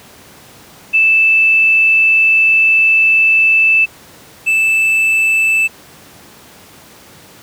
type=tone pair in turn; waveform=sine / triangle; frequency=2637 / 2637 Hz; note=E7 / E7; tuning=0 / 0 cents; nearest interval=unison; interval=0 cents; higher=neither; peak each=-7 / -8 dBFS; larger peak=first; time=0.93-3.86 / 4.46-5.68 s; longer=first; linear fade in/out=20 ms; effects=pink hiss -40 dBFS RMS until 7.42 s + high-pass 100 Hz 12 dB/octave